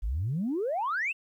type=exponential sweep; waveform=sine; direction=up; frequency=45.78 to 2794 Hz; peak=-26 dBFS; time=0.02-1.13 s; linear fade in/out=20 ms; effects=tanh soft clip ceiling -23 dBFS + 11-bit